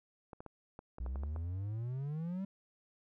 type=clicks; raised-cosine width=1 ms; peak=-33 dBFS; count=9; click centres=0.332 / 0.405 / 0.463 / 0.791 / 0.984 / 1.063 / 1.158 / 1.235 / 1.362 s
type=exponential sweep; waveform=triangle; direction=up; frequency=58.6 to 198.1 Hz; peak=-34 dBFS; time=1-2.45 s; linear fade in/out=5 ms
effects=none